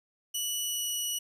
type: tone with pitch glide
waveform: 15% pulse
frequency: 2950 to 2933 Hz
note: F#7 to F#7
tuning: -6 to -16 cents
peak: -23 dBFS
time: 0.34-1.19 s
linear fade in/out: 10 ms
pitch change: -10 cents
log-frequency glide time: 0.63-0.89 s
effects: 10-bit